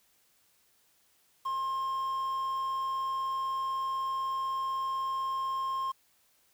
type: tone with quantisation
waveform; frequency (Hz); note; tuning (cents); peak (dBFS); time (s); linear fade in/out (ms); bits
triangle; 1064; C6; +29; -28; 1.45-5.92; 10; 9
effects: white hiss -68 dBFS RMS until 6.53 s